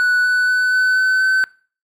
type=tone with pitch steps; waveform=triangle; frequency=1480 / 1489.4 / 1498.9 / 1508.5 / 1518.1 / 1527.8 Hz; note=F#6 / F#6 / F#6 / F#6 / F#6 / G6; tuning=0 / +11 / +22 / +33 / +44 / -45 cents; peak=-11 dBFS; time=0-1.44 s; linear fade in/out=0 ms; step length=240 ms; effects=noise-tail reverb RT60 0.4 s tail -22 dB re dry